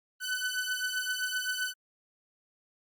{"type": "beating tone pair", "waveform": "sawtooth", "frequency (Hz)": [1499, 1506.7], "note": ["F#6", "F#6"], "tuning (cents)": [22, 31], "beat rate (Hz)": 7.7, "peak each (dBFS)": [-30, -30], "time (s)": [0.2, 1.74], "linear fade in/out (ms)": 50, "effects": ["Opus 48 kbps"]}